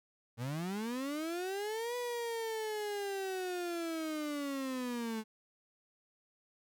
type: linear two-way sweep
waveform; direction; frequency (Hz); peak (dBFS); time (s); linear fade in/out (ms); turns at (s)
35% pulse; up then down; 111.6 to 492 to 215.7; -34; 0.37-5.24; 50; 1.96
effects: none